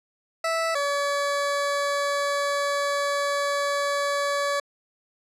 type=tone pair in turn; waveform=20% pulse; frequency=657 / 569.1 Hz; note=E5 / C#5; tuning=-6 / +45 cents; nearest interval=major second; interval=249 cents; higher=first; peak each=-18 dBFS; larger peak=neither; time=0.44-0.75 / 0.75-4.6 s; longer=second; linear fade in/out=5 ms; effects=low-pass 9000 Hz 12 dB/octave